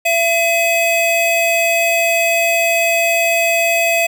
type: tone pair together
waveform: square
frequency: 674.6 / 2547 Hz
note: E5 / D#7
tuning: +40 / +40 cents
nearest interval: octave + major seventh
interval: 2300 cents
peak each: -16 dBFS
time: 0.05-4.07 s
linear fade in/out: 10 ms
effects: none